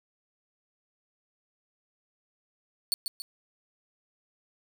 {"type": "tone with echo", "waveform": "sawtooth", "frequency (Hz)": 4453, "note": "C#8", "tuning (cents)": 7, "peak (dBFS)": -21, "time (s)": [2.92, 2.94], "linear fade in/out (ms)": 0, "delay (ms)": 140, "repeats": 2, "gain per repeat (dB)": -6, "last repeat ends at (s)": 3.22, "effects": ["10-bit"]}